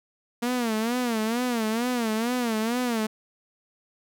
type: tone with vibrato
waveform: sawtooth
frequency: 233.1 Hz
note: A#3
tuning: in tune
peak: -20 dBFS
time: 0.42-3.07 s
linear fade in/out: 10 ms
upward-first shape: sine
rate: 2.2 Hz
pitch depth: 130 cents each way
effects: none